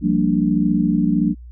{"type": "chord", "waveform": "sine", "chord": "G minor seventh", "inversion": "third", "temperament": "equal with one note detuned", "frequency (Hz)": [174.61, 196, 229.9, 293.7], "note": ["F3", "G3", "Bb3", "D4"], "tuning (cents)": [0, 0, -24, 0], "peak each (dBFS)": -20, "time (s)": [0.01, 1.35], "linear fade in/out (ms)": 50, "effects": ["added 60 Hz sine -35 dBFS peak until 1.51 s"]}